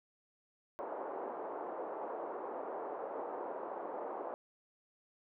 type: band-pass noise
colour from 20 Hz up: pink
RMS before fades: -42 dBFS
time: 0.79-4.34 s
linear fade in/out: 0 ms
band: 390 to 1000 Hz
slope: 24 dB/octave
effects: none